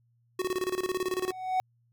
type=tone with tremolo; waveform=square; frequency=369.4 Hz; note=F#4; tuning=3 cents flat; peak=-27 dBFS; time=0.39-1.32 s; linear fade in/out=5 ms; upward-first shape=square; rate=18 Hz; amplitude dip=80%
type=tone with exponential growth; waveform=triangle; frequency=746 Hz; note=F#5; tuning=14 cents sharp; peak=-20 dBFS; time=1.04-1.6 s; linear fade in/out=0 ms; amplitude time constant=120 ms
effects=added 118 Hz sine -65 dBFS peak until 1.92 s